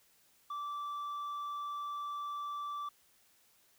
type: tone with tanh clipping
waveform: sine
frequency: 1165 Hz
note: D6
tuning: 14 cents flat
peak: -38 dBFS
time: 0.5-2.89 s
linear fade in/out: 5 ms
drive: 4 dB
effects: white hiss -68 dBFS RMS until 3.78 s